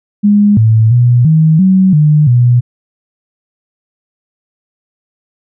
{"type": "tone with pitch steps", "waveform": "sine", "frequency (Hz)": [205.7, 111, 121.7, 158.2, 188.8, 150.8, 122.1], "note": ["G#3", "A2", "B2", "D#3", "F#3", "D3", "B2"], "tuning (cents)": [-16, 16, -25, 29, 35, 46, -19], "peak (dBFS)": -4, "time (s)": [0.23, 2.61], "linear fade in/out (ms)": 20, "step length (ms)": 340, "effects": []}